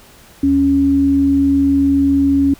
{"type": "tone pair together", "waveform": "sine", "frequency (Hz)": [77.78, 277.2], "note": ["D#2", "C#4"], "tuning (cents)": [0, 0], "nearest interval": "octave + minor seventh", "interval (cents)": 2200, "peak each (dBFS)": [-22, -10], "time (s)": [0.43, 2.54], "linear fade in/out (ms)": 5, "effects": ["pink hiss -44 dBFS RMS until 2.59 s"]}